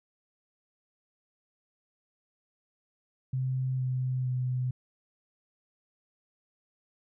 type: tone with pitch steps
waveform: sine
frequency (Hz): 130 / 128.36 / 126.74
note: C3 / C3 / B2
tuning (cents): -11 / -33 / +45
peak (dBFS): -27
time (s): 3.33-4.71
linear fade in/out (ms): 5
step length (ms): 460
effects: none